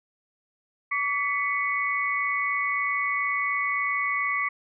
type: tone cluster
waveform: sine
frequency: 1143 / 1996 / 2219 Hz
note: D6 / B6 / C#7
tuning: -47 / +18 / +1 cents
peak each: -28 dBFS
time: 0.91-4.49 s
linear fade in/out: 10 ms
effects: none